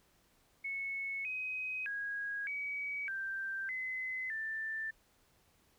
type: tone with pitch steps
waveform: sine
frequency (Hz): 2201 / 2521 / 1645 / 2270 / 1571 / 2037 / 1774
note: C#7 / D#7 / G#6 / C#7 / G6 / C7 / A6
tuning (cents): -13 / +22 / -17 / +41 / +3 / -47 / +14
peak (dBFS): -36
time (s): 0.64-4.91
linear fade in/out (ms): 10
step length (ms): 610
effects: pink hiss -70 dBFS RMS until 5.78 s